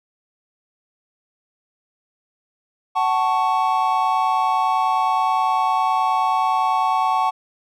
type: chord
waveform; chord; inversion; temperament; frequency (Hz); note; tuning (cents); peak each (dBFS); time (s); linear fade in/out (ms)
triangle; F# minor; none; equal with one note detuned; 750.3 / 880 / 1108.7; F#5 / A5 / C#6; +24 / 0 / 0; -19; 2.95-7.31; 20
effects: none